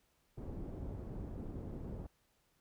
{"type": "low-pass noise", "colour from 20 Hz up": "pink", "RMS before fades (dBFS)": -44, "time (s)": [0.37, 2.07], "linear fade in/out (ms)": 10, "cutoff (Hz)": 400, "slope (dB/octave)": 12, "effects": ["pink hiss -75 dBFS RMS until 2.6 s"]}